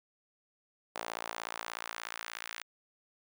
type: tone with high-pass filter sweep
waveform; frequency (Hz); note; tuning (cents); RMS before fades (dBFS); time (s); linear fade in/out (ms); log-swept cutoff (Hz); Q
sawtooth; 56.7; A#1; -47; -42; 0.95-2.63; 5; 690 to 1800; 1.2
effects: none